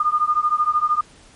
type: beating tone pair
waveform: sine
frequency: 1211 / 1224 Hz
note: D#6 / D#6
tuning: -47 / -29 cents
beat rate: 13 Hz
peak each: -19 dBFS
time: 0-1.01 s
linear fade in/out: 5 ms
effects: pink hiss -49 dBFS RMS until 1.35 s + MP3 48 kbps